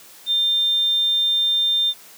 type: tone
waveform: sine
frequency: 3600 Hz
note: A7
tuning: 39 cents sharp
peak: -16 dBFS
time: 0.26-1.94 s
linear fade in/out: 50 ms
effects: white hiss -45 dBFS RMS until 2.17 s + high-pass 150 Hz 12 dB/octave